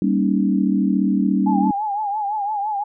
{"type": "chord", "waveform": "sine", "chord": "Eb dominant seventh", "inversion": "first", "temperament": "equal", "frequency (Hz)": [196, 233.1, 277.2, 311.1], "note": ["G3", "Bb3", "Db4", "Eb4"], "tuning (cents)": [0, 0, 0, 0], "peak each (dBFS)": [-18, -23, -21, -24], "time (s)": [0.02, 1.71], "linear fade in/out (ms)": 2}
{"type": "tone with vibrato", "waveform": "sine", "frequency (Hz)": 830.6, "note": "G#5", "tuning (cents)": 0, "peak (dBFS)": -20, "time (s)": [1.46, 2.84], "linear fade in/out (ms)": 10, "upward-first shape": "triangle", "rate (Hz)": 5.9, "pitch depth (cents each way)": 99}
{"effects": []}